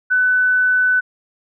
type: tone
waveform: sine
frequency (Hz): 1500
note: F#6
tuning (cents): +23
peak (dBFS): -12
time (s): 0.1-1.01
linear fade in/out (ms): 20
effects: none